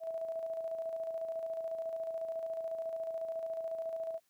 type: tone with tremolo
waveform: sine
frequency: 654 Hz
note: E5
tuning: 14 cents flat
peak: -34 dBFS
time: 0-4.2 s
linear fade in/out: 50 ms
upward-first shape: square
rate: 14 Hz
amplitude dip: 40%
effects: white hiss -75 dBFS RMS until 4.29 s + high-pass 60 Hz 12 dB/octave